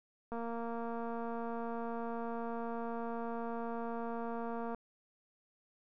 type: click train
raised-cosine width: 1 ms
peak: -28 dBFS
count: 1028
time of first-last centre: 0.32-4.747 s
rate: 232 Hz
effects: none